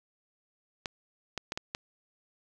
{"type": "clicks", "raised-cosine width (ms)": 0.2, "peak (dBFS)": -16, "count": 5, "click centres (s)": [0.858, 1.377, 1.521, 1.575, 1.749], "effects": []}